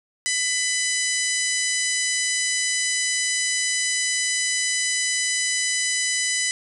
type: harmonic tone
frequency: 999 Hz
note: B5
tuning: 20 cents sharp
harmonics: 2 / 3 / 4 / 5 / 6 / 7 / 8 / 9 / 10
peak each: -26 / -32 / -32 / -30 / -29 / -30 / -30 / -31 / -35 dBFS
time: 0.26-6.51 s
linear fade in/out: 0 ms
effects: none